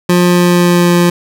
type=tone with pitch glide; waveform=25% pulse; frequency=177.1 to 174.46 Hz; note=F3 to F3; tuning=+24 to -2 cents; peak=-3 dBFS; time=0.09-1.1 s; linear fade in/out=5 ms; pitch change=-26 cents; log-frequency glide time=0.26-0.93 s; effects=none